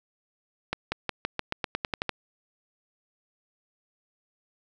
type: accelerating click train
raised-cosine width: 0.3 ms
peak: -11 dBFS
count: 12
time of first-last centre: 0.73-2.093 s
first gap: 190 ms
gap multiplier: 0.91
effects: none